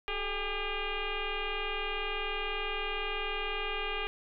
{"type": "tone with frequency modulation", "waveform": "sine", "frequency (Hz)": 1200, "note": "D6", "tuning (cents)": 37, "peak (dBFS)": -31, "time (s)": [0.08, 4.07], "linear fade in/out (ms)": 0, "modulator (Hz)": 407, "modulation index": 4.5, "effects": []}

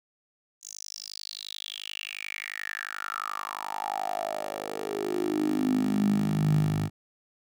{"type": "tone with high-pass filter sweep", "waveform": "10% pulse", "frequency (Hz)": 51.4, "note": "G#1", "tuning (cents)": -17, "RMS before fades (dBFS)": -30, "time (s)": [0.61, 6.9], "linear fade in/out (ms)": 50, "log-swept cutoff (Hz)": [6700, 120], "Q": 7.5, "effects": []}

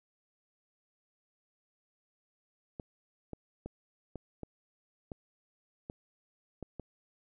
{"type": "clicks", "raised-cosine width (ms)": 2, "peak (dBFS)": -27, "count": 9, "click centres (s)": [2.798, 3.333, 3.66, 4.157, 4.433, 5.118, 5.899, 6.627, 6.797], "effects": []}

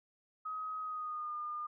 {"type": "tone with pitch glide", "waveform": "sine", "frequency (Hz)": [1264, 1211.8], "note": ["D#6", "D#6"], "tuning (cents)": [27, -46], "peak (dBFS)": -37, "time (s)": [0.45, 1.67], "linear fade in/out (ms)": 10, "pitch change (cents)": -73, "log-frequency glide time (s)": [0.8, 1.34], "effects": []}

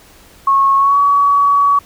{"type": "tone with pitch glide", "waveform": "sine", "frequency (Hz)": [1095, 1132.3], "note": ["C#6", "C#6"], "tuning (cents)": [-22, 36], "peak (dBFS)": -8, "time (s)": [0.47, 1.79], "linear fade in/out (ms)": 5, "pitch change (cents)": 58, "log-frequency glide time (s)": [0.77, 0.98], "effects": ["pink hiss -44 dBFS RMS until 1.85 s"]}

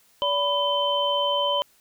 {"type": "tone cluster", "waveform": "sine", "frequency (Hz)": [574, 992, 3080], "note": ["D5", "B5", "G7"], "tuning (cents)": [-40, 7, -31], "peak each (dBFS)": -25, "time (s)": [0.22, 1.62], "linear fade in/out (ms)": 0, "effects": ["white hiss -60 dBFS RMS until 1.8 s"]}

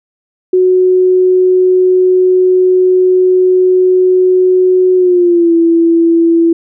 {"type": "tone with pitch glide", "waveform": "sine", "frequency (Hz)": [368.4, 333.9], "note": ["F#4", "E4"], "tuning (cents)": [-7, 22], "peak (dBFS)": -5, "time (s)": [0.53, 6.53], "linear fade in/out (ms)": 5, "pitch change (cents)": -171, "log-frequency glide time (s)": [4.96, 5.54], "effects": []}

